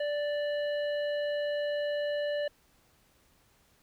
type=harmonic tone with a mistuned harmonic; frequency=586 Hz; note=D5; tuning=4 cents flat; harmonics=1 / 3 / 5 / 7; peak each=-29 / -40 / -44 / -51 dBFS; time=0-2.48 s; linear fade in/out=5 ms; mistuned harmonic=7; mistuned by=-17 cents; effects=pink hiss -66 dBFS RMS until 3.82 s